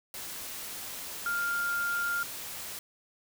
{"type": "tone in noise", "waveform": "sine", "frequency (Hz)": 1400, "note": "F6", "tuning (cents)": 4, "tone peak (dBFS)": -28, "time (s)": [1.26, 2.23], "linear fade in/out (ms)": 2, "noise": "white", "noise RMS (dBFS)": -40, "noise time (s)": [0.14, 2.79], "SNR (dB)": 9, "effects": []}